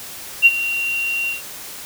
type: tone with ADSR envelope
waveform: sine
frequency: 2755 Hz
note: F7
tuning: 24 cents flat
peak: -4 dBFS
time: 0.42-1.42 s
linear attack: 38 ms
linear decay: 39 ms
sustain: -15 dB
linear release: 140 ms
effects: white hiss -34 dBFS RMS until 1.85 s